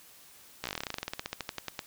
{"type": "slowing click train", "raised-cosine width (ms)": 0.2, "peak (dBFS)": -16, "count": 25, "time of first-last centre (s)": [0.64, 1.792], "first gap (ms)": 15, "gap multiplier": 1.09, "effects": ["white hiss -55 dBFS RMS until 1.86 s"]}